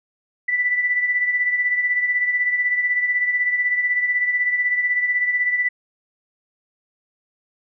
sine beating tone pair, 1975.5 / 1991.5 Hz, B6 / B6, 0 / +14 cents, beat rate 16 Hz, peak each -18 / -26 dBFS, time 0.48-5.69 s, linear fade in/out 10 ms, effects none

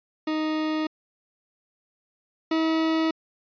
40% pulse tone pair in turn, 311.1 / 321.3 Hz, D#4 / E4, 0 / -44 cents, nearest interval minor second, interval 56 cents, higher second, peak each -23 / -20 dBFS, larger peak second, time 0.27-0.87 / 2.51-3.11 s, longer neither, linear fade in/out 5 ms, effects resampled to 11025 Hz

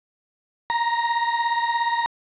35% pulse beating tone pair, 932.3 / 949.3 Hz, A#5 / A#5, 0 / +31 cents, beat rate 17 Hz, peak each -20 / -24 dBFS, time 0.7-2.06 s, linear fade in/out 0 ms, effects resampled to 8000 Hz + 8-bit

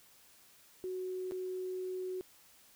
sine tone with dropouts, 370 Hz, F#4, in tune, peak -36 dBFS, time 0.84-2.21 s, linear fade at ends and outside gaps 0 ms, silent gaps 1.311-1.32 s, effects white hiss -62 dBFS RMS until 2.75 s

